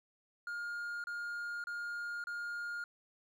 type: tone bursts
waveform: triangle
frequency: 1417 Hz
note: F6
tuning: 25 cents sharp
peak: -36 dBFS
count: 4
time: 0.47-2.84 s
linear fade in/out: 2 ms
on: 570 ms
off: 30 ms
effects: none